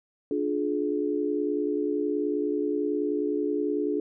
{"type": "chord", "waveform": "sine", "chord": "D diminished", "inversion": "none", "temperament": "just", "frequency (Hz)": [293.7, 352.4, 422.9], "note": ["D4", "F4", "Ab4"], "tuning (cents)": [0, 16, 31], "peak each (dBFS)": [-28, -31, -28], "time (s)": [0.31, 4], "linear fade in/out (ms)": 2, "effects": []}